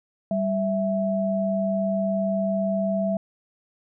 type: tone pair together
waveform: sine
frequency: 195.47 / 659.3 Hz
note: G3 / E5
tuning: -5 / 0 cents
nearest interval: octave + major sixth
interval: 2105 cents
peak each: -24 dBFS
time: 0.31-3.17 s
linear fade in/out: 2 ms
effects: none